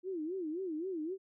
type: tone with vibrato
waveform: sine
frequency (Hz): 342.2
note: F4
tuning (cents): -35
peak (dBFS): -35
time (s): 0.03-1.18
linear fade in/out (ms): 50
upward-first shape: sine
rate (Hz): 3.8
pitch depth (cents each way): 210
effects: none